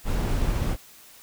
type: noise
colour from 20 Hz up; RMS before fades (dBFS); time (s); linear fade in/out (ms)
brown; -24; 0.04-0.77; 50
effects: white hiss -50 dBFS RMS until 1.22 s